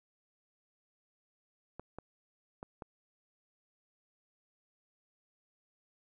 clicks, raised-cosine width 1 ms, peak -29 dBFS, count 4, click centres 1.796 / 1.986 / 2.629 / 2.822 s, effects none

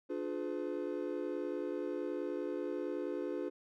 triangle chord, D diminished seventh, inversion none, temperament just, 293.7 / 352.4 / 422.9 / 507.5 Hz, D4 / F4 / Ab4 / Cb5, 0 / +16 / +31 / +47 cents, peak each -39 / -38 / -40 / -40 dBFS, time 0.09-3.5 s, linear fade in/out 20 ms, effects none

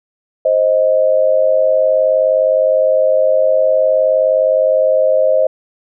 sine tone pair together, 526 / 625.5 Hz, C5 / D#5, +9 / +9 cents, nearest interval minor third, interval 300 cents, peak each -12 dBFS, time 0.45-5.47 s, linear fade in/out 5 ms, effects none

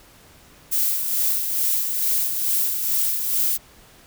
violet noise with tremolo, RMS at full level -20 dBFS, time 0.71-3.58 s, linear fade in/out 20 ms, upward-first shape sine, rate 2.3 Hz, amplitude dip 45%, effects pink hiss -50 dBFS RMS until 4.06 s

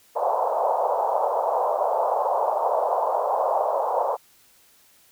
pink band-pass noise, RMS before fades -23 dBFS, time 0.15-4.17 s, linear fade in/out 20 ms, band 520 to 1000 Hz, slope 48 dB/octave, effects white hiss -57 dBFS RMS until 5.11 s

